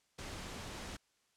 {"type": "noise", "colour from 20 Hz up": "pink", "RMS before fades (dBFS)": -45, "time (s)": [0.18, 0.97], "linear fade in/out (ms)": 10, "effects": ["white hiss -75 dBFS RMS until 1.36 s", "low-pass 8000 Hz 12 dB/octave"]}